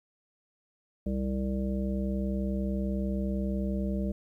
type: harmonic tone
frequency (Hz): 65.41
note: C2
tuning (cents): 0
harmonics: 1 / 3 / 5 / 7 / 9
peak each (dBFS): -32 / -30 / -39 / -42 / -40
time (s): 1.06-4.12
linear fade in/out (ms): 5
effects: 11-bit